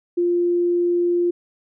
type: tone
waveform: sine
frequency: 349.2 Hz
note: F4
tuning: in tune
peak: -16 dBFS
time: 0.17-1.31 s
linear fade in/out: 10 ms
effects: none